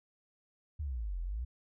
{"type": "exponential two-way sweep", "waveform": "sine", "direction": "down then up", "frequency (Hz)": [79.8, 41.2, 64.7], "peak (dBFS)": -34, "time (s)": [0.79, 1.45], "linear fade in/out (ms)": 10, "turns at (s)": 1.21, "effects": []}